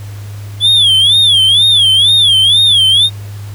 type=tone with vibrato; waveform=triangle; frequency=3375 Hz; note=G#7; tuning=27 cents sharp; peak=-4 dBFS; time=0.6-3.1 s; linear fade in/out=50 ms; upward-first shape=sine; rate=2.1 Hz; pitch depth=160 cents each way; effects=added 102 Hz sine -23 dBFS peak until 3.54 s + pink hiss -38 dBFS RMS until 3.54 s